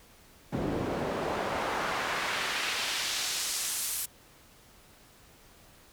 pink noise with band-pass filter sweep, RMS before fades -32 dBFS, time 0.52-4.06 s, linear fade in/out 10 ms, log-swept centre 250 to 12000 Hz, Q 0.91, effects pink hiss -57 dBFS RMS until 5.92 s

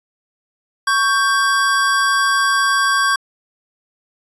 square tone pair together, 1115 / 1576.8 Hz, C#6 / G6, +10 / +10 cents, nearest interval tritone, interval 600 cents, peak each -17 dBFS, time 0.87-3.16 s, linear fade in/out 5 ms, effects resampled to 24000 Hz

